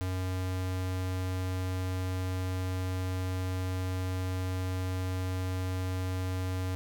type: tone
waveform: square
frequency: 92.5 Hz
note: F#2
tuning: in tune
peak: -31 dBFS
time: 0.01-6.75 s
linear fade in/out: 0 ms
effects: none